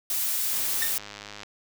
blue noise, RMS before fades -27 dBFS, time 0.1-0.98 s, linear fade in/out 2 ms
click train, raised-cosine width 0.2 ms, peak -22 dBFS, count 94, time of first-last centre 0.53-1.433 s, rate 103 Hz
sawtooth tone with exponential decay, 1817 Hz, A#6, 45 cents flat, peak -20 dBFS, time 0.82-0.98 s, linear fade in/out 0 ms, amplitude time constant 34 ms
effects none

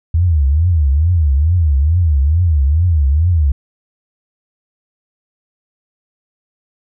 sine tone with vibrato, 77.78 Hz, D#2, in tune, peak -9 dBFS, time 0.14-3.52 s, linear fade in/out 5 ms, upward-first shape triangle, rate 2.3 Hz, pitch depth 290 cents each way, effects none

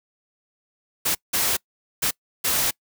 white noise bursts at uneven times, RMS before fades -22 dBFS, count 4, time 1.05-1.15 / 1.33-1.57 / 2.02-2.11 / 2.44-2.71 s, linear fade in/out 10 ms, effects noise-tail reverb RT60 0.1 s tail -25 dB re dry

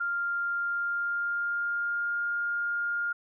sine tone with pitch glide, 1396.9 to 1411.5 Hz, F6 to F6, 0 to +18 cents, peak -27 dBFS, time 0-3.13 s, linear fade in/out 10 ms, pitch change +18 cents, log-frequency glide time 0.56-2.21 s, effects none

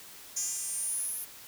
10% pulse tone with high-pass filter sweep, 400.4 Hz, G4, 37 cents sharp, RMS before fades -34 dBFS, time 0.36-1.25 s, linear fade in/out 10 ms, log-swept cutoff 6800 to 12000 Hz, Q 7.1, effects white hiss -49 dBFS RMS until 1.47 s

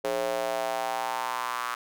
square tone with high-pass filter sweep, 60 Hz, B1, 49 cents flat, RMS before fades -30 dBFS, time 0.04-1.75 s, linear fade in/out 5 ms, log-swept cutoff 490 to 1200 Hz, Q 3.9, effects none

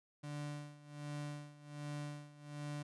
35% pulse tone with tremolo, 146.83 Hz, D3, in tune, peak -39 dBFS, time 0.23-2.83 s, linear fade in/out 10 ms, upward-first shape sine, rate 1.3 Hz, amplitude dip 85%, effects resampled to 24000 Hz

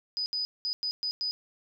sine tone bursts at uneven times, 4978 Hz, D#8, in tune, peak -28 dBFS, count 6, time 0.17-0.26 / 0.33-0.45 / 0.65-0.73 / 0.83-0.91 / 1.03-1.11 / 1.21-1.31 s, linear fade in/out 0 ms, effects 11-bit

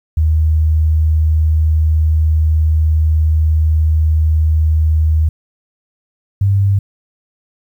sine tone pair in turn, 78.3 / 98.65 Hz, D#2 / G2, +11 / +11 cents, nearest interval major third, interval 400 cents, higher second, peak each -9 / -9 dBFS, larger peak neither, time 0.17-5.29 / 6.41-6.79 s, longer first, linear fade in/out 5 ms, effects 8-bit

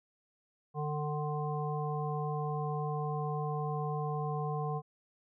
harmonic tone, 149.7 Hz, D3, 33 cents sharp, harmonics 1 / 3 / 5 / 7, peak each -34 / -39 / -39 / -41 dBFS, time 0.74-4.82 s, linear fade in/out 50 ms, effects none

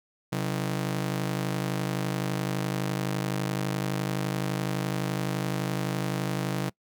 sawtooth ring-modulated tone, 155.56 Hz, D#3, in tune, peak -20 dBFS, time 0.32-6.7 s, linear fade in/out 10 ms, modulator 25.9 Hz, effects noise-tail reverb RT60 0.1 s tail -24 dB re dry

